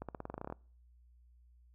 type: accelerating click train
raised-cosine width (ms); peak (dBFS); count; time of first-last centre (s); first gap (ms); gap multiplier
1; -27; 13; 0.02-0.524; 67; 0.91
effects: noise-tail reverb RT60 0.5 s tail -26 dB re dry + added 60 Hz sine -60 dBFS peak until 1.74 s